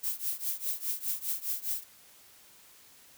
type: noise with tremolo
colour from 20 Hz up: violet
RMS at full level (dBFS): -30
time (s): 0.03-1.84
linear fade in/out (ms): 10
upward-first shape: triangle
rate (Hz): 4.9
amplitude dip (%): 95
effects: white hiss -57 dBFS RMS until 3.17 s